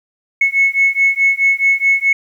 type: beating tone pair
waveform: sine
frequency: 2194 / 2198.7 Hz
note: C#7 / C#7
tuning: -18 / -15 cents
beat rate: 4.7 Hz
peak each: -13 dBFS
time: 0.41-2.13 s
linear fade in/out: 5 ms
effects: tanh soft clip ceiling -3 dBFS + 8-bit